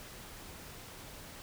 silence, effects pink hiss -49 dBFS RMS until 1.42 s

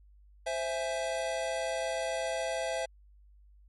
square chord, C augmented, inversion none, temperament equal with one note detuned, 523.3 / 662.3 / 830.6 Hz, C5 / E5 / G#5, 0 / +8 / 0 cents, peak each -36 / -34 / -40 dBFS, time 0.46-2.86 s, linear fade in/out 10 ms, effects added 50 Hz sine -55 dBFS peak until 3.68 s + MP3 48 kbps

